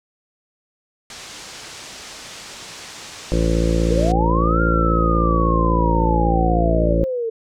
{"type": "low-pass noise", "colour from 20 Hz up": "white", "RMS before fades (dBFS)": -37, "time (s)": [1.1, 4.12], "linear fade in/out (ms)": 2, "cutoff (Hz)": 7200, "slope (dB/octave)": 24}
{"type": "harmonic tone", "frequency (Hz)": 56.3, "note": "A1", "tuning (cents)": 40, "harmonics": [1, 2, 3, 4, 5, 6, 7, 8, 9, 10], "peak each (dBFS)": [-18, -27, -22, -30, -27, -24, -34, -29, -25, -31], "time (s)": [3.32, 7.04], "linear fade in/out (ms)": 0}
{"type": "linear two-way sweep", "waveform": "sine", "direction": "up then down", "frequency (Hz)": [442.7, 1408, 442.7], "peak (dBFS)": -20, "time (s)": [3.9, 7.3], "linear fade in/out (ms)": 10, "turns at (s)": 4.62}
{"effects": []}